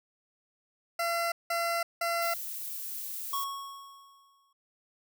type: tone bursts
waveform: 20% pulse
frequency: 680 Hz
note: F5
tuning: 46 cents flat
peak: -23 dBFS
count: 3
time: 0.99-2.34 s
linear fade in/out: 5 ms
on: 330 ms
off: 180 ms
type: noise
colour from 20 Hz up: violet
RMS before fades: -38 dBFS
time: 2.22-3.44 s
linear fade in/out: 2 ms
type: tone with exponential decay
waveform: square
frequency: 1104 Hz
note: C#6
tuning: 7 cents flat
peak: -30 dBFS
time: 3.33-4.53 s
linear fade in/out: 5 ms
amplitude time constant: 260 ms
effects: none